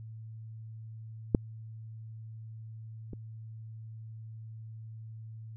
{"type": "clicks", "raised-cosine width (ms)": 3, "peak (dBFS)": [-9, -27], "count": 2, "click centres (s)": [1.348, 3.133], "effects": ["added 111 Hz sine -42 dBFS peak until 5.56 s"]}